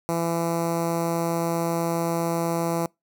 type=tone with notch filter; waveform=10% pulse; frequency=167.7 Hz; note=E3; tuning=30 cents sharp; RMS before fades=-25 dBFS; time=0.09-2.86 s; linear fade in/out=0 ms; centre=3100 Hz; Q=0.54; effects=noise-tail reverb RT60 0.2 s tail -26 dB re dry